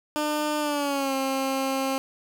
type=tone with pitch glide; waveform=15% pulse; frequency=300.7 to 267.9 Hz; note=D4 to C4; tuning=+41 to +41 cents; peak=-18 dBFS; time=0.16-1.98 s; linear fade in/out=0 ms; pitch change=-200 cents; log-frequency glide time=0.59-1.14 s; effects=none